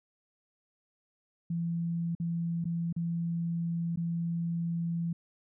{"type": "tone with dropouts", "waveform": "sine", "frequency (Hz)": 168.7, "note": "E3", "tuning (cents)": 40, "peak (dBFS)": -29, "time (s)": [1.5, 5.13], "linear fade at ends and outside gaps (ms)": 5, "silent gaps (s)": [[2.151, 2.199], [2.643, 2.653], [2.927, 2.963], [3.96, 3.972]], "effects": []}